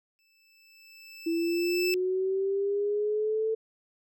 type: tone with exponential growth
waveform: 25% pulse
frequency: 2637 Hz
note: E7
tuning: in tune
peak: -23 dBFS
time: 0.19-1.94 s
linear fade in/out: 0 ms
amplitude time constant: 380 ms
type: linear sweep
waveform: sine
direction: up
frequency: 329.6 to 444.8 Hz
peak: -25 dBFS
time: 1.26-3.55 s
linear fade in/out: 10 ms
effects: none